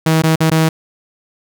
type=tone with dropouts; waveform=sawtooth; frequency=160 Hz; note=D#3; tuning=49 cents sharp; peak=-6 dBFS; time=0.06-0.69 s; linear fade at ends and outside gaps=5 ms; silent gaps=0.221-0.236 / 0.358-0.404 / 0.501-0.515 s; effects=none